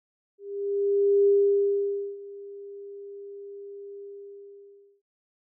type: tone with ADSR envelope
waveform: sine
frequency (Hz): 401.3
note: G4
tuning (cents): +41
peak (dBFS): -16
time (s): 0.38-5.02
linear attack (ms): 890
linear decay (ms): 900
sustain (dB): -22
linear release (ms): 990
effects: none